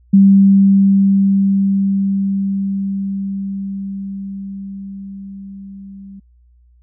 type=tone with level ramp; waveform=sine; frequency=196 Hz; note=G3; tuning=in tune; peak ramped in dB=-4 to -32 dBFS; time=0.13-6.2 s; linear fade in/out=10 ms; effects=added 60 Hz sine -47 dBFS peak until 6.82 s